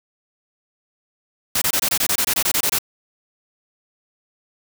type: noise bursts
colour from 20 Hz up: white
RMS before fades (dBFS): -19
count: 14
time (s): 1.55-2.787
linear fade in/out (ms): 5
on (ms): 67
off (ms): 23
effects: none